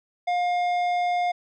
sine tone with tanh clipping, 710 Hz, F5, 28 cents sharp, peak -23 dBFS, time 0.27-1.32 s, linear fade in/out 10 ms, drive 11 dB, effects none

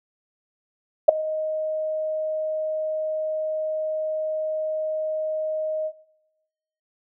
sine tone with ADSR envelope, 624 Hz, D#5, 5 cents sharp, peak -3 dBFS, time 1.08-5.93 s, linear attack 11 ms, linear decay 5 ms, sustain -20 dB, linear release 68 ms, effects noise-tail reverb RT60 1.0 s tail -20 dB re dry

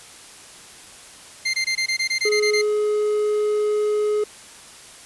25% pulse tone bursts, 2093 Hz, C7, in tune, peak -16 dBFS, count 11, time 1.45-2.618 s, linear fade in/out 10 ms, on 88 ms, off 20 ms
triangle tone, 421.3 Hz, G#4, 25 cents sharp, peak -16 dBFS, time 2.25-4.24 s, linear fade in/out 5 ms
effects white hiss -43 dBFS RMS until 5.05 s + resampled to 24000 Hz

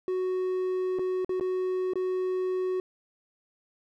triangle tone with dropouts, 370 Hz, F#4, in tune, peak -24 dBFS, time 0.08-2.8 s, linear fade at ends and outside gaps 1 ms, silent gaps 0.987-0.993 / 1.247-1.293 / 1.398-1.409 / 1.935-1.956 s, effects none

